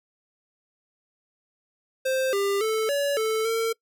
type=tone with pitch steps; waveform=square; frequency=524 / 398.8 / 439.2 / 568 / 439.8 / 453.2 Hz; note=C5 / G4 / A4 / C#5 / A4 / A#4; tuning=+2 / +30 / -3 / +42 / -1 / -49 cents; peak=-23 dBFS; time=2.05-3.73 s; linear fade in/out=10 ms; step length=280 ms; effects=noise-tail reverb RT60 0.1 s tail -24 dB re dry